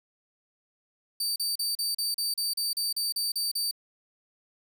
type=tone bursts; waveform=sawtooth; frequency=4620 Hz; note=D8; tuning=29 cents flat; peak=-24 dBFS; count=13; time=1.2-3.712 s; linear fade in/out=5 ms; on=160 ms; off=36 ms; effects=none